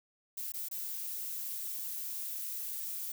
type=noise with dropouts; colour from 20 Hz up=violet; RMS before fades=-39 dBFS; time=0.37-3.12 s; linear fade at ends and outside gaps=5 ms; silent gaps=0.521-0.538 / 0.686-0.712 s; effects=none